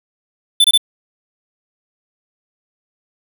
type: tone bursts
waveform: square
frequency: 3520 Hz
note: A7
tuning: in tune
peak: -8 dBFS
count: 3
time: 0.6-0.777 s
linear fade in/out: 5 ms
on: 43 ms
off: 24 ms
effects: none